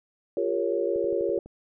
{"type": "chord", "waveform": "sine", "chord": "G half-diminished seventh", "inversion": "third", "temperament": "equal with one note detuned", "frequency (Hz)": [349.2, 400.7, 466.2, 554.4], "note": ["F4", "G4", "Bb4", "Db5"], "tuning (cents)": [0, 38, 0, 0], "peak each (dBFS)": -29, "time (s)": [0.37, 1.39], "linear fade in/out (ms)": 2}
{"type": "click train", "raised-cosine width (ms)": 2, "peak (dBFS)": -31, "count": 7, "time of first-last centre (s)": [0.96, 1.46], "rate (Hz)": 12}
{"effects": []}